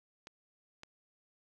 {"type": "clicks", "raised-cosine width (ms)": 0.2, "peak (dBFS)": -30, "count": 2, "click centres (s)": [0.271, 0.834], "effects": ["11-bit"]}